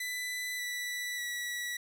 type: tone with pitch steps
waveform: sawtooth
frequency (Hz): 1993 / 1967.8 / 1943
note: B6 / B6 / B6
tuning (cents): +15 / -7 / -29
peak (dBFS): -31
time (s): 0-1.77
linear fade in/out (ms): 5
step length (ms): 590
effects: 12-bit